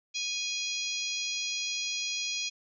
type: harmonic tone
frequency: 826 Hz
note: G#5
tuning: 10 cents flat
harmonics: 3 / 4 / 5 / 6 / 7 / 8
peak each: -36 / -37 / -38 / -39 / -39 / -40 dBFS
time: 0.14-2.5 s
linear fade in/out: 20 ms
effects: none